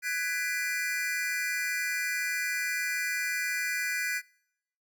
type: chord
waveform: square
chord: G# half-diminished seventh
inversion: third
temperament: just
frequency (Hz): 1495.1 / 1661.2 / 1993.5 / 2392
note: F#6 / G#6 / B6 / D7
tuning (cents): +18 / 0 / +16 / +31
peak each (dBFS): -36 / -36 / -34 / -36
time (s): 0.02-4.22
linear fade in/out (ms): 50
effects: noise-tail reverb RT60 0.8 s tail -26 dB re dry